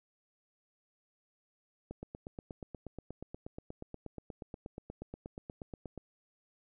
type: click train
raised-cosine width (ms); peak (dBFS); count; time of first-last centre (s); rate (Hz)
2; -29; 35; 1.91-5.977; 8.36
effects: none